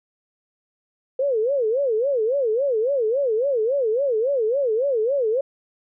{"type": "tone with vibrato", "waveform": "sine", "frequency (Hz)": 495, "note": "B4", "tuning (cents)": 4, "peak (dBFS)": -18, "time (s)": [1.19, 5.41], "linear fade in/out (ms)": 5, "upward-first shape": "sine", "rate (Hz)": 3.6, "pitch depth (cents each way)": 250, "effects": []}